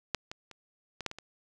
clicks, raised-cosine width 0.2 ms, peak -11 / -22 / -30 / -21 / -14 / -24 / -26 dBFS, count 7, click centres 0.147 / 0.315 / 0.513 / 1.007 / 1.063 / 1.114 / 1.186 s, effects none

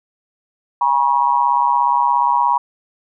sine tone with amplitude modulation, 961 Hz, B5, 48 cents flat, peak -8 dBFS, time 0.81-2.58 s, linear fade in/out 5 ms, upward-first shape sine, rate 137 Hz, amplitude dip 95%, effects none

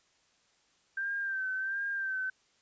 sine tone with vibrato, 1568 Hz, G6, in tune, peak -31 dBFS, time 0.97-2.3 s, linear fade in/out 5 ms, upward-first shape sine, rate 1.4 Hz, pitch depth 49 cents each way, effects white hiss -69 dBFS RMS until 2.61 s + resampled to 16000 Hz

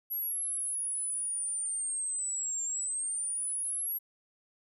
sine linear two-way sweep, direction down then up, 11620 to 7310 to 11620 Hz, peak -31 dBFS, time 0.1-3.99 s, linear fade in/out 20 ms, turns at 2.64 s, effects none

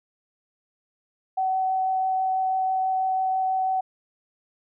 sine tone with vibrato, 756 Hz, F#5, 37 cents sharp, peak -21 dBFS, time 1.37-3.81 s, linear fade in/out 10 ms, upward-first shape triangle, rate 6.1 Hz, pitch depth 8 cents each way, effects none

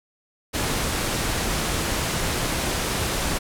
pink low-pass noise, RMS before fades -25 dBFS, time 0.53-3.39 s, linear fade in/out 20 ms, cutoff 12000 Hz, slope 24 dB/octave, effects none

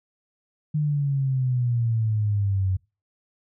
sine exponential sweep, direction down, 152.8 to 92.5 Hz, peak -20 dBFS, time 0.74-2.77 s, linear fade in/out 10 ms, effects noise-tail reverb RT60 0.3 s tail -25 dB re dry

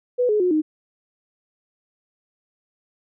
sine tone with pitch steps, 493.9 / 422.6 / 361.6 / 309.3 Hz, B4 / G#4 / F#4 / D#4, 0 / +30 / -40 / -10 cents, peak -16 dBFS, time 0.18-0.62 s, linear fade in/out 20 ms, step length 110 ms, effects none

